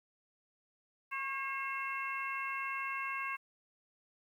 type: harmonic tone with a mistuned harmonic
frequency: 538 Hz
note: C5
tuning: 48 cents sharp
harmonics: 2 / 3 / 4 / 5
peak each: -39 / -43 / -41 / -42 dBFS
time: 1.11-3.37 s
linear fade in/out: 20 ms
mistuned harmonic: 2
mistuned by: +27 cents
effects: 11-bit